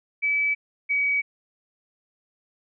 sine tone pair in turn, 2297 / 2269 Hz, D7 / C#7, -39 / +40 cents, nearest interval unison, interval 21 cents, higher first, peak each -20 / -20 dBFS, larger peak neither, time 0.22-0.55 / 0.89-1.22 s, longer neither, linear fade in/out 20 ms, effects none

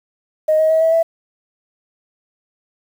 sine tone with pitch steps, 622.3 / 631.4 / 640.5 / 649.9 / 659.3 Hz, D#5 / D#5 / E5 / E5 / E5, 0 / +25 / -50 / -25 / 0 cents, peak -10 dBFS, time 0.48-1.03 s, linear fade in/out 10 ms, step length 110 ms, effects tanh soft clip ceiling -6 dBFS + 7-bit

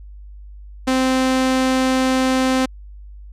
sawtooth tone, 260.1 Hz, C4, 10 cents flat, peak -11 dBFS, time 0.87-2.66 s, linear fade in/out 10 ms, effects added 50 Hz sine -35 dBFS peak until 3.32 s + low-pass 9000 Hz 12 dB/octave

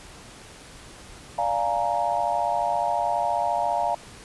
sine chord, Bb dominant seventh, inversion first, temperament equal with one note detuned, 587.3 / 698.5 / 837.8 / 932.3 Hz, D5 / F5 / Ab5 / Bb5, 0 / 0 / +15 / 0 cents, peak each -30 / -25 / -28 / -27 dBFS, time 1.38-3.95 s, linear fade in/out 5 ms, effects pink hiss -45 dBFS RMS until 4.24 s + resampled to 24000 Hz

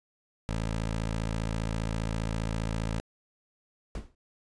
15% pulse tone, 55 Hz, A1, in tune, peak -23 dBFS, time 0.49-3 s, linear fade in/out 0 ms
brown noise with exponential decay, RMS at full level -30 dBFS, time 3.95-4.15 s, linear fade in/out 2 ms, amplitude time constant 42 ms
effects resampled to 22050 Hz

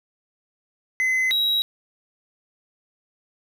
triangle tone pair in turn, 2041 / 3853 Hz, C7 / B7, -44 / -44 cents, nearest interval major seventh, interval 1100 cents, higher second, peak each -17 dBFS, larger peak neither, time 1-1.31 / 1.31-1.62 s, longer neither, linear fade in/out 0 ms, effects none

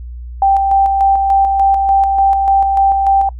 sine tone with tremolo, 784 Hz, G5, in tune, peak -7 dBFS, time 0.42-3.29 s, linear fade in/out 2 ms, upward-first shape square, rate 3.4 Hz, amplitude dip 35%, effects noise-tail reverb RT60 0.1 s tail -24 dB re dry + added 60 Hz sine -25 dBFS peak until 3.39 s

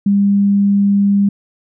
sine tone, 200.5 Hz, G3, 39 cents sharp, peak -9 dBFS, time 0.06-1.29 s, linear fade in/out 5 ms, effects none

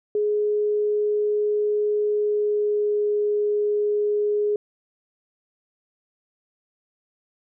sine tone with pitch glide, 418.8 to 416.4 Hz, G#4 to G#4, +15 to +5 cents, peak -19 dBFS, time 0.15-4.56 s, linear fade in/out 2 ms, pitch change -10 cents, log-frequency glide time 2.05-3.08 s, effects none

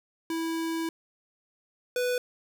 square tone pair in turn, 327.8 / 495 Hz, E4 / B4, -10 / +4 cents, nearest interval perfect fifth, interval 714 cents, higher second, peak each -29 / -26 dBFS, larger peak second, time 0.3-0.89 / 1.96-2.18 s, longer first, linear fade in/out 2 ms, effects none

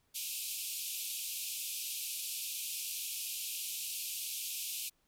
white band-pass noise, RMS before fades -40 dBFS, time 0.14-4.9 s, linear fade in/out 20 ms, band 2400 to 15000 Hz, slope 96 dB/octave, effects pink hiss -75 dBFS RMS until 5.07 s

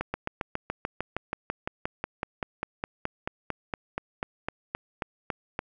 slowing click train, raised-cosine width 0.5 ms, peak -14 dBFS, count 29, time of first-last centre 0.01-5.591 s, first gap 130 ms, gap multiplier 1.03, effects none

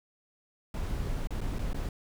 brown noise with dropouts, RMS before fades -32 dBFS, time 0.74-1.89 s, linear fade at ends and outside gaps 2 ms, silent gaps 1.272-1.306 / 1.407-1.413 / 1.586-1.591 / 1.732-1.744 s, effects none

